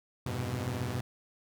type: tone cluster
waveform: sawtooth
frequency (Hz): 87.2 / 101.5 / 123.2 / 130.2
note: F2 / G#2 / B2 / C3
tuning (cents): -2 / -39 / -4 / -8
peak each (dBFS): -37 / -34 / -31 / -37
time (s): 0.26-1.01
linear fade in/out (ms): 5
effects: none